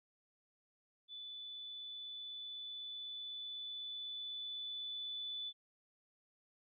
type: tone with level ramp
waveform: sine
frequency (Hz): 3484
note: A7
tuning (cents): -18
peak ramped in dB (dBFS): -46 to -40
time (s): 1.08-5.53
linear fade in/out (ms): 50
effects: none